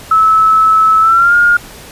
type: tone with pitch glide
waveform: sine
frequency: 1302 to 1419.8 Hz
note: E6 to F6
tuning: -22 to +28 cents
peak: -5 dBFS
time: 0.11-1.57 s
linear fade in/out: 5 ms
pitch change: +150 cents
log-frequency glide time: 1-1.35 s
effects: pink hiss -33 dBFS RMS until 1.91 s + resampled to 32000 Hz